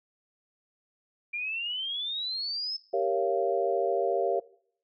sine exponential sweep, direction up, 2367 to 5274 Hz, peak -30 dBFS, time 1.33-2.77 s, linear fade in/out 10 ms
sine chord, G half-diminished seventh, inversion none, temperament equal with one note detuned, 392 / 466.2 / 554.4 / 688 Hz, G4 / Bb4 / Db5 / F5, 0 / 0 / 0 / -26 cents, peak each -30 dBFS, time 2.93-4.4 s, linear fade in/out 10 ms
effects noise-tail reverb RT60 0.6 s tail -20 dB re dry

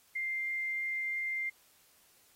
sine tone, 2099 Hz, C7, 5 cents sharp, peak -32 dBFS, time 0.15-1.5 s, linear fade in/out 10 ms, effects white hiss -65 dBFS RMS until 2.35 s + AAC 48 kbps

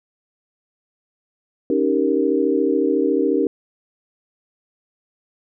sine chord, Eb dominant seventh, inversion third, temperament equal, 277.2 / 311.1 / 392 / 466.2 Hz, Db4 / Eb4 / G4 / Bb4, 0 / 0 / 0 / 0 cents, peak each -21 dBFS, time 1.7-3.47 s, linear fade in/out 2 ms, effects none

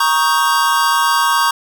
square chord, Eb dominant seventh, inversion second, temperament equal with one note detuned, 941.5 / 1108.7 / 1244.5 / 1568 Hz, Bb5 / Db6 / Eb6 / G6, +17 / 0 / 0 / 0 cents, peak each -18 / -16 / -22 / -20 dBFS, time 0-1.51 s, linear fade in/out 5 ms, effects none

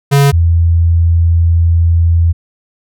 square / sine tone pair in turn, 140.6 / 83.99 Hz, C#3 / E2, +25 / +33 cents, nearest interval major sixth, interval 892 cents, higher first, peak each -6 dBFS, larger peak neither, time 0.11-0.32 / 0.32-2.33 s, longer second, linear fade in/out 20 ms, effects none

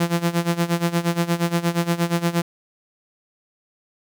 sawtooth tone with tremolo, 170.6 Hz, F3, 40 cents flat, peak -12 dBFS, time 0-2.42 s, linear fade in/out 5 ms, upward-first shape sine, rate 8.5 Hz, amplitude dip 85%, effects none

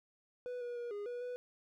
triangle tone with pitch steps, 494.2 / 483.1 / 478.3 / 410.4 / 485.8 / 493.6 Hz, B4 / B4 / A#4 / G#4 / B4 / B4, +1 / -38 / +44 / -21 / -29 / -1 cents, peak -37 dBFS, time 0.46-1.36 s, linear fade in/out 0 ms, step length 150 ms, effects none

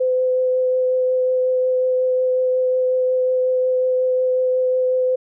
sine tone with vibrato, 510 Hz, C5, 44 cents flat, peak -15 dBFS, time 0-5.16 s, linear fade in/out 10 ms, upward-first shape triangle, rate 5.5 Hz, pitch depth 10 cents each way, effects none

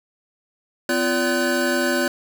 square tone cluster, 253.2 / 344.6 / 576 / 1507 Hz, B3 / F4 / D5 / F#6, +43 / -23 / -34 / +31 cents, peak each -25 dBFS, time 0.89-2.08 s, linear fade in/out 2 ms, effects none

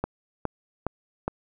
click train, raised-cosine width 1 ms, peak -12 dBFS, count 4, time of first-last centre 0.04-1.28 s, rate 2.42 Hz, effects none

